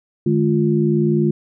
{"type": "tone cluster", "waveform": "sine", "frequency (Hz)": [151.2, 211.6, 349.7], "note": ["D#3", "G#3", "F4"], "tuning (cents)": [-49, 33, 2], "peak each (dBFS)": -18, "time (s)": [0.26, 1.31], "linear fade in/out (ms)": 5, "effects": []}